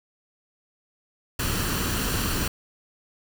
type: noise with comb filter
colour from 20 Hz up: pink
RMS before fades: -26 dBFS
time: 1.39-2.48 s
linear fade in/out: 5 ms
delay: 0.69 ms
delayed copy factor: +0.5
effects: none